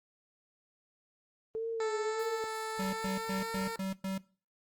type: tone with vibrato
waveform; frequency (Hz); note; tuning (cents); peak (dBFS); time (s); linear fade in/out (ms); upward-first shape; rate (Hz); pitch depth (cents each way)
sine; 439.5; A4; -2; -32; 1.55-2.44; 0; sine; 1.7; 68
type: tone with pitch glide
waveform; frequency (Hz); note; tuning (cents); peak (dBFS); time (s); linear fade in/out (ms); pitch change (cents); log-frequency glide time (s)
15% pulse; 440.1 to 454.8; A4 to A#4; 0 to -43; -29; 1.8-3.76; 2; +57; 2.71-3.61
type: tone bursts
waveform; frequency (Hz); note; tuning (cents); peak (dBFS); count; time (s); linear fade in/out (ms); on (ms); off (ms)
square; 191.6; G3; -39; -34; 6; 2.79-4.18; 5; 140; 110
effects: noise-tail reverb RT60 0.4 s tail -21 dB re dry + Opus 24 kbps